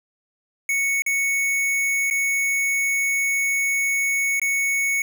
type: tone with dropouts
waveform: square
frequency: 2217 Hz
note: C#7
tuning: in tune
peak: -20 dBFS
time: 0.69-5.02 s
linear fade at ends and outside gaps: 2 ms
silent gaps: 1.021-1.063 / 2.101-2.109 / 4.397-4.416 s
effects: none